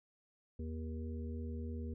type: harmonic tone with a mistuned harmonic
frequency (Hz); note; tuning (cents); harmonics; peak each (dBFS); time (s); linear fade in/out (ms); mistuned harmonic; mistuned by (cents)
79.1; D#2; +29; 1 / 3 / 5 / 6; -40 / -45 / -52 / -53; 0.59-1.94; 5; 1; +23
effects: none